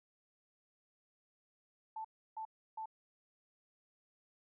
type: tone bursts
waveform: sine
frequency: 880 Hz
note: A5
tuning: in tune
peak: -40 dBFS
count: 3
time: 1.96-2.858 s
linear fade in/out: 5 ms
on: 86 ms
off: 320 ms
effects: none